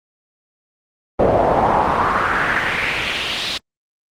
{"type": "noise with band-pass filter sweep", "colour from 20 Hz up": "brown", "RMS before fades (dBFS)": -17, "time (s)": [1.19, 3.58], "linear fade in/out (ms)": 5, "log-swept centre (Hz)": [560, 4100], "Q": 2.9, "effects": ["Opus 32 kbps"]}